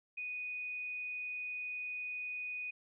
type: tone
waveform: sine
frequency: 2482 Hz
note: D#7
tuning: 5 cents flat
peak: -38 dBFS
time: 0.17-2.71 s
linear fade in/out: 10 ms
effects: none